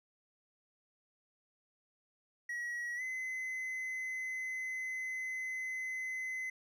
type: tone with pitch glide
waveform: triangle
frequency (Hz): 1914 to 2040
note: A#6 to C7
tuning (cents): +45 to -44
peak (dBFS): -35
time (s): 2.49-6.5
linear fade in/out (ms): 5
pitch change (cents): +111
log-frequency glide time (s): 2.96-3.02
effects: none